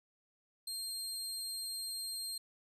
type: tone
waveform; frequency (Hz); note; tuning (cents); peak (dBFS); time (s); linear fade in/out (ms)
25% pulse; 4196; C8; +4; -34; 0.67-2.38; 5
effects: 12-bit